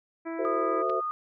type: harmonic tone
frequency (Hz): 329.6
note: E4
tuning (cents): 0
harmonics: 1 / 2 / 3 / 4 / 5 / 6 / 7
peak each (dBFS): -33 / -39 / -43 / -45 / -47 / -49 / -50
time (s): 0.25-0.83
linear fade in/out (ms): 20
type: chord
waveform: sine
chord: F# half-diminished seventh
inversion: none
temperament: equal with one note detuned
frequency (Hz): 370 / 449.8 / 523.3 / 659.3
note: F#4 / A4 / C5 / E5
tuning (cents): 0 / +38 / 0 / 0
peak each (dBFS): -32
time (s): 0.38-1.01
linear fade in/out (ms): 20
type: tone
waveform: sine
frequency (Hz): 1231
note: D#6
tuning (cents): -19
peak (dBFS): -28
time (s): 0.45-1.11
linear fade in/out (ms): 0
type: clicks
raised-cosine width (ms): 0.3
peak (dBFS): -29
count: 2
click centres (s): 0.896 / 0.9
effects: none